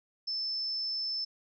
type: tone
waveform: sine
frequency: 5274 Hz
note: E8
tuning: in tune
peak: -31 dBFS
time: 0.27-1.25 s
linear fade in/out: 10 ms
effects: none